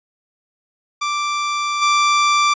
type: tone with level steps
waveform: sawtooth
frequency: 1174.7 Hz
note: D6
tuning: in tune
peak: -15 / -9 dBFS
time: 1.01-2.54 s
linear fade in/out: 10 ms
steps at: 1.81 s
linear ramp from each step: 20 ms
effects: resampled to 16000 Hz